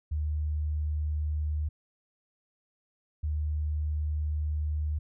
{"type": "tone pair in turn", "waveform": "sine", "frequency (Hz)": [75.8, 75.8], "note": ["D#2", "D#2"], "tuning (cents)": [-45, -45], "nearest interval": "unison", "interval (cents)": 0, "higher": "neither", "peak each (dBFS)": -27, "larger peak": "neither", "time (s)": [[0.11, 1.69], [3.23, 4.99]], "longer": "second", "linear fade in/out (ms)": 10, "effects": []}